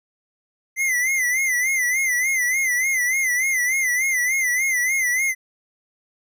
square tone with vibrato, 2047 Hz, C7, 38 cents flat, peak -19 dBFS, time 0.76-5.35 s, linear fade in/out 50 ms, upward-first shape sine, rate 3.4 Hz, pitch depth 95 cents each way, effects none

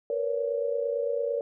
sine tone cluster, 467.4 / 496.3 / 565 Hz, A#4 / B4 / C#5, +5 / +8 / +33 cents, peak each -29 / -34 / -29 dBFS, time 0.1-1.41 s, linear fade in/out 2 ms, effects none

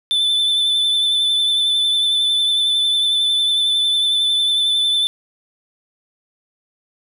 triangle tone with vibrato, 3520 Hz, A7, in tune, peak -13 dBFS, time 0.11-5.07 s, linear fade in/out 0 ms, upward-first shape sine, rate 11 Hz, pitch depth 22 cents each way, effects none

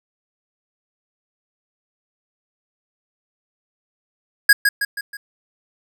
square tone with echo, 1650 Hz, G#6, 12 cents flat, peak -7 dBFS, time 4.49-4.53 s, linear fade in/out 5 ms, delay 160 ms, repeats 4, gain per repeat -6 dB, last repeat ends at 5.17 s, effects none

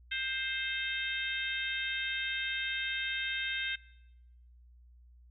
harmonic tone, 525 Hz, C5, 6 cents sharp, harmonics 3 / 4 / 5 / 6 / 7, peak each -37 / -38 / -39 / -40 / -40 dBFS, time 0.11-3.76 s, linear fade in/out 10 ms, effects noise-tail reverb RT60 1.0 s tail -22 dB re dry + added 60 Hz sine -55 dBFS peak until 5.3 s

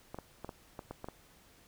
clicks, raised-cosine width 1 ms, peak -27 dBFS, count 8, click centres 0.145 / 0.187 / 0.446 / 0.492 / 0.792 / 0.91 / 1.044 / 1.086 s, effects pink hiss -62 dBFS RMS until 1.67 s

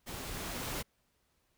pink noise with level ramp, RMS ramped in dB -43 to -37 dBFS, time 0.06-0.83 s, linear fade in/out 20 ms, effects pink hiss -75 dBFS RMS until 1.57 s

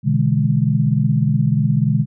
sine chord, E dominant seventh, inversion second, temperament equal with one note detuned, 123.47 / 146.83 / 163.49 / 207.7 Hz, B2 / D3 / E3 / G#3, 0 / 0 / -14 / 0 cents, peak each -18 / -17 / -22 / -20 dBFS, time 0.03-2.06 s, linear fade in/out 50 ms, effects none

